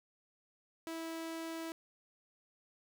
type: tone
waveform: sawtooth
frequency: 327.1 Hz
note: E4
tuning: 13 cents flat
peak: -36 dBFS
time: 0.87-1.72 s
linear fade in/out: 0 ms
effects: 12-bit